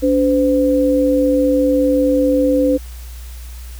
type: tone pair together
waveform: sine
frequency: 286 / 511 Hz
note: D4 / C5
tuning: -46 / -41 cents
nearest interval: minor seventh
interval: 1005 cents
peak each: -14 dBFS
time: 0.02-2.78 s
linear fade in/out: 20 ms
effects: added 60 Hz sine -29 dBFS peak until 3.79 s + white hiss -42 dBFS RMS until 3.79 s